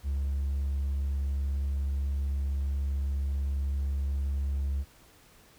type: tone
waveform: triangle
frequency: 69.3 Hz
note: C#2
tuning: in tune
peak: -24 dBFS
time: 0.03-4.85 s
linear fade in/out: 50 ms
effects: tanh soft clip ceiling -22 dBFS + pink hiss -58 dBFS RMS until 5.58 s